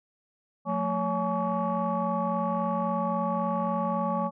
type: tone cluster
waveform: sine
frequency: 179 / 222.7 / 562 / 847 / 1131 Hz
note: F3 / A3 / C#5 / G#5 / C#6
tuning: +43 / +21 / +24 / +34 / +34 cents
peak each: -31 dBFS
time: 0.65-4.31 s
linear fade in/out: 50 ms
effects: tanh soft clip ceiling -17 dBFS